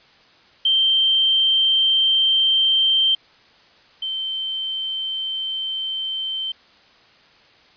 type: tone pair in turn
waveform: sine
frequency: 3136 / 3107 Hz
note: G7 / G7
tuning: 0 / -16 cents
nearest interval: unison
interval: 16 cents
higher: first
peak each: -14 / -23 dBFS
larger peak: first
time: 0.65-3.15 / 4.02-6.52 s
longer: neither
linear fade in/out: 5 ms
effects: white hiss -52 dBFS RMS until 7.76 s + resampled to 11025 Hz

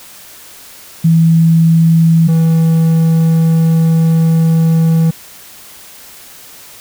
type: tone pair in turn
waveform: sine / triangle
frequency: 164.1 / 162.97 Hz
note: E3 / E3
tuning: -8 / -19 cents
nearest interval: unison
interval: 11 cents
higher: first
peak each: -5 dBFS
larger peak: neither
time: 1.04-2.28 / 2.28-5.11 s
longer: second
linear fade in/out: 10 ms
effects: white hiss -36 dBFS RMS until 6.8 s

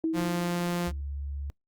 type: tone with exponential decay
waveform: sine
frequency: 323.2 Hz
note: E4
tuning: 34 cents flat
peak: -23 dBFS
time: 0.04-1.01 s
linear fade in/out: 1 ms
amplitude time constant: 210 ms
type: tone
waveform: sawtooth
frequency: 174.61 Hz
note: F3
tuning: in tune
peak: -23 dBFS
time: 0.13-0.92 s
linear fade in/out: 50 ms
type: tone with vibrato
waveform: sine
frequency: 70.4 Hz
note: C#2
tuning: 27 cents sharp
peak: -32 dBFS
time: 0.87-1.5 s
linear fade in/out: 0 ms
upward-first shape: triangle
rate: 17 Hz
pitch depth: 15 cents each way
effects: noise-tail reverb RT60 0.1 s tail -23 dB re dry + Opus 32 kbps

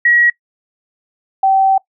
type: tone pair in turn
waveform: sine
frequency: 1910 / 772.1 Hz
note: A#6 / G5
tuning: +42 / -26 cents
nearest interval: octave + major third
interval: 1568 cents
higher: first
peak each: -8 dBFS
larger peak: neither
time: 0.05-0.3 / 1.43-1.78 s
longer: second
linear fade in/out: 5 ms
effects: noise-tail reverb RT60 0.1 s tail -22 dB re dry

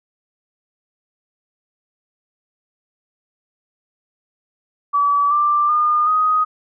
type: tone with pitch steps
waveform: sine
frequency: 1147 / 1180.6 / 1215.2 / 1250.8 Hz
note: D6 / D6 / D#6 / D#6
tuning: -41 / +9 / -41 / +9 cents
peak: -13 dBFS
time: 4.93-6.45 s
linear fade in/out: 20 ms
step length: 380 ms
effects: none

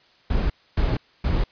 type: noise bursts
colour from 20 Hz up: brown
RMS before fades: -21 dBFS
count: 3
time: 0.3-1.44 s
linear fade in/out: 5 ms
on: 200 ms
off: 270 ms
effects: white hiss -57 dBFS RMS until 1.51 s + resampled to 11025 Hz

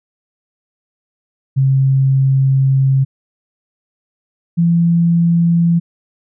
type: tone pair in turn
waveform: sine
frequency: 134.5 / 169.46 Hz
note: C3 / E3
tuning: +48 / +48 cents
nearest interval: major third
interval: 400 cents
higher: second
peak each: -9 dBFS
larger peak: neither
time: 1.56-3.05 / 4.57-5.8 s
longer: first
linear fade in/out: 20 ms
effects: none

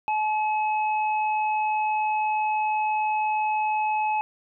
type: tone pair together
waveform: sine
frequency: 857 / 2568 Hz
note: A5 / E7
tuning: -46 / -46 cents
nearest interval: octave + perfect fifth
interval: 1900 cents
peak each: -22 / -32 dBFS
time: 0.08-4.21 s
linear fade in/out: 0 ms
effects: none

